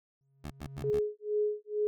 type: tone with exponential growth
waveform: triangle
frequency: 136.7 Hz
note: C#3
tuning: 24 cents flat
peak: -31 dBFS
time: 0.21-0.9 s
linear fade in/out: 0 ms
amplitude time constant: 150 ms
type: tone bursts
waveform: 15% pulse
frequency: 73.42 Hz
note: D2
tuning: in tune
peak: -32 dBFS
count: 4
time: 0.44-0.997 s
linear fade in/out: 5 ms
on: 68 ms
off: 95 ms
type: tone with tremolo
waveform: sine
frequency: 420.3 Hz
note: G#4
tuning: 21 cents sharp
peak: -25 dBFS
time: 0.84-1.87 s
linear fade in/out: 0 ms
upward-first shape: sine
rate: 2.2 Hz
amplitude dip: 100%
effects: none